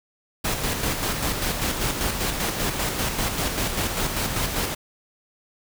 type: noise with tremolo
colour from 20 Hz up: pink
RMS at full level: -24 dBFS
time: 0.44-4.75 s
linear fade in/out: 10 ms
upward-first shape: square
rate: 5.1 Hz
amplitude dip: 40%
effects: none